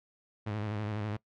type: tone with vibrato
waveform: sawtooth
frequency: 105.6 Hz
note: G#2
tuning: 29 cents sharp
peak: -29 dBFS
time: 0.46-1.17 s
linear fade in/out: 10 ms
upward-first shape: square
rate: 12 Hz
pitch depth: 49 cents each way
effects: noise-tail reverb RT60 0.1 s tail -21 dB re dry + low-pass 3000 Hz 12 dB/octave